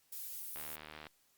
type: noise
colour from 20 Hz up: violet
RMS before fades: -44 dBFS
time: 0.12-0.76 s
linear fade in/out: 5 ms
type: click train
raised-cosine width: 0.3 ms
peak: -31 dBFS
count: 40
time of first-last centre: 0.56-1.068 s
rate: 76.8 Hz
effects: white hiss -72 dBFS RMS until 1.37 s + Opus 48 kbps